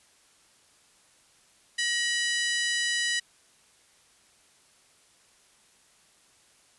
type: harmonic tone with a mistuned harmonic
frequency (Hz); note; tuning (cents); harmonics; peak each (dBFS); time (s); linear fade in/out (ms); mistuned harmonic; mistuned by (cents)
988; B5; 0; 2 / 3 / 4 / 5 / 6 / 7 / 8 / 9 / 10; -28 / -32 / -34 / -36 / -38 / -39 / -40 / -41 / -42; 1.78-3.2; 10; 2; -71
effects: white hiss -61 dBFS RMS until 6.78 s + resampled to 24000 Hz